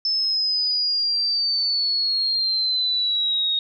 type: exponential sweep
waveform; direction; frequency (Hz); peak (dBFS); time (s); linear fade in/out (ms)
sine; down; 5270 to 3729; -19; 0.05-3.59; 2
effects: none